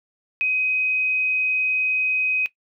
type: tone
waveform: sine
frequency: 2519 Hz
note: D#7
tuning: 21 cents sharp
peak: -18 dBFS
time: 0.41-2.46 s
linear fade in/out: 0 ms
effects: noise-tail reverb RT60 0.1 s tail -18 dB re dry

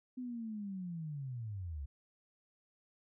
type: linear sweep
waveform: sine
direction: down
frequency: 256.2 to 65.41 Hz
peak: -39 dBFS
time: 0.17-1.86 s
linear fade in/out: 10 ms
effects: none

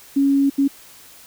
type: tone bursts at uneven times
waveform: sine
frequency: 277.2 Hz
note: C#4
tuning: in tune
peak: -13 dBFS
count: 2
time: 0.16-0.5 / 0.58-0.68 s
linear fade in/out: 10 ms
effects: white hiss -45 dBFS RMS until 1.26 s

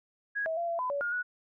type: tone with pitch steps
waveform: sine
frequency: 1655 / 646 / 684 / 677 / 1007 / 568 / 1422 / 1468 Hz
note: G#6 / E5 / F5 / E5 / B5 / C#5 / F6 / F#6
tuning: -6 / -35 / -36 / +46 / +33 / +42 / +31 / -14 cents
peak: -29 dBFS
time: 0.35-1.23 s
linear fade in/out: 20 ms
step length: 110 ms
effects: none

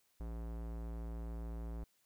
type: tone with low-pass filter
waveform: square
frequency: 56.8 Hz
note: A#1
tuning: 44 cents flat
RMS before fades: -43 dBFS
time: 0.2-1.84 s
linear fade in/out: 5 ms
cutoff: 1000 Hz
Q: 0.64
effects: white hiss -75 dBFS RMS until 2.05 s

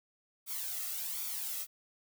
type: noise with flanger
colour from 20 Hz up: blue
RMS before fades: -38 dBFS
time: 0.46-1.67 s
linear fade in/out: 50 ms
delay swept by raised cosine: 0.86 to 1.55 ms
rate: 1.3 Hz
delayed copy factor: +0.65
effects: none

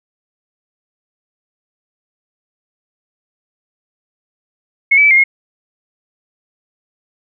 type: tone with pitch steps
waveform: sine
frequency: 2183 / 2296 / 2309 / 2119 / 2157 Hz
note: C#7 / D7 / D7 / C7 / C#7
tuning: -27 / -40 / -30 / +21 / -48 cents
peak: -6 dBFS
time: 4.91-5.24 s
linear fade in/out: 10 ms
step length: 66 ms
effects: none

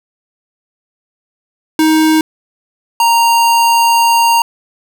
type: tone pair in turn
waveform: square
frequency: 314.6 / 929.8 Hz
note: D#4 / A#5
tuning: +19 / -5 cents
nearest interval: octave + perfect fifth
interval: 1876 cents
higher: second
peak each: -8 dBFS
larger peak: neither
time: 1.79-2.21 / 3-4.42 s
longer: second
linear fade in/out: 2 ms
effects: none

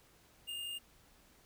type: tone with amplitude modulation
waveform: square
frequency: 2823 Hz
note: F7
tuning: 18 cents sharp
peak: -39 dBFS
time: 0.47-0.79 s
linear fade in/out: 20 ms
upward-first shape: sine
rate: 50.9 Hz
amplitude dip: 30%
effects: pink hiss -65 dBFS RMS until 1.45 s

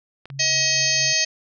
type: clicks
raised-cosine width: 0.3 ms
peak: -24 dBFS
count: 2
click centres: 0.256 / 0.302 s
type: tone with tremolo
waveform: sine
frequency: 137.2 Hz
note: C#3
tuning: 17 cents flat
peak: -32 dBFS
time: 0.3-1.13 s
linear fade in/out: 2 ms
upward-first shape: sine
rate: 4.4 Hz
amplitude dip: 45%
type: harmonic tone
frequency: 635 Hz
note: D#5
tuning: 35 cents sharp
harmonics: 1 / 3 / 4 / 5 / 6 / 7 / 8 / 9 / 10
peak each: -33 / -26 / -26 / -30 / -34 / -23 / -25 / -33 / -23 dBFS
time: 0.39-1.25 s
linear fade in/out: 10 ms
effects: none

